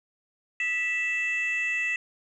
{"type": "tone pair together", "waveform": "sine", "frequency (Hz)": [1965, 2644], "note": ["B6", "E7"], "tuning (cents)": [-9, 5], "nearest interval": "perfect fourth", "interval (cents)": 514, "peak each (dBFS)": -26, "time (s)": [0.6, 1.96], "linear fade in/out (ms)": 2, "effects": ["tanh soft clip ceiling -21 dBFS"]}